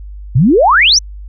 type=exponential sweep; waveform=sine; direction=up; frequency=109.4 to 6272 Hz; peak=-5 dBFS; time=0.35-0.99 s; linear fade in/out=10 ms; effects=added 50 Hz sine -26 dBFS peak until 1.28 s